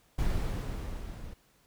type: noise with level ramp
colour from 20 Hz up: brown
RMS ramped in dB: -28 to -43 dBFS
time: 0.18-1.34 s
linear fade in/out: 10 ms
effects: pink hiss -66 dBFS RMS until 1.66 s

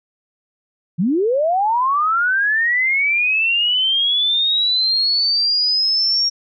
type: linear sweep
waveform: sine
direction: up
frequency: 151.3 to 5600 Hz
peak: -14 dBFS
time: 0.98-6.3 s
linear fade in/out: 20 ms
effects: none

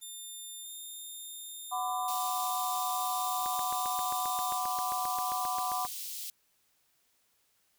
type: tone with pitch glide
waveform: 5% pulse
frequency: 3600 to 3638 Hz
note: A7 to A#7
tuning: +39 to -43 cents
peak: -35 dBFS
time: 0.01-4.59 s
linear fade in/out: 20 ms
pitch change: +18 cents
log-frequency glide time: 0.62-0.7 s
type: chord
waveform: sine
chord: B minor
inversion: second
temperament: equal with one note detuned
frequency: 740 / 1004.5 / 1174.7 Hz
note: F#5 / B5 / D6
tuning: 0 / +29 / 0 cents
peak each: -34 / -35 / -36 dBFS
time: 1.71-5.87 s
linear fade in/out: 20 ms
type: high-pass noise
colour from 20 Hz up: white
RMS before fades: -40 dBFS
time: 2.08-6.3 s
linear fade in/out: 2 ms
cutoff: 3100 Hz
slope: 24 dB/octave
type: click train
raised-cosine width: 0.5 ms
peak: -27 dBFS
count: 19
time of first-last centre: 3.46-5.85 s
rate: 7.53 Hz
effects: white hiss -72 dBFS RMS until 7.78 s

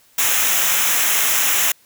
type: noise with comb filter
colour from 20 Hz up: white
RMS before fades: -17 dBFS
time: 0.18-1.72 s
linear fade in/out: 5 ms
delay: 0.22 ms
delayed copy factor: -0.7
effects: white hiss -54 dBFS RMS until 1.85 s

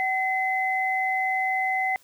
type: tone pair together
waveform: sine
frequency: 759 / 2041 Hz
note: F#5 / C7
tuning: +44 / -44 cents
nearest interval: octave + perfect fourth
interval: 1712 cents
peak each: -25 dBFS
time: 0-1.96 s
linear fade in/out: 0 ms
effects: white hiss -58 dBFS RMS until 2.03 s

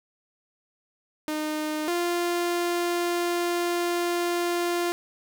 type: tone pair in turn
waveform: sawtooth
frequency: 306.5 / 347.9 Hz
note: D#4 / F4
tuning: -26 / -7 cents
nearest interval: major second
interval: 219 cents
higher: second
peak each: -23 / -20 dBFS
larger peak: second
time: 1.28-1.88 / 1.88-4.92 s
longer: second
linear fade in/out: 0 ms
effects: none

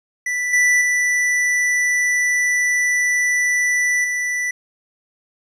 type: tone with level steps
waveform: square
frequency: 1975.5 Hz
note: B6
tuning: in tune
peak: -20 / -13 / -16 / -20 dBFS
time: 0.26-4.51 s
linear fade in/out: 5 ms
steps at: 0.53 / 0.81 / 4.04 s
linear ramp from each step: 5 ms
effects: low-pass 9000 Hz 12 dB/octave + 9-bit

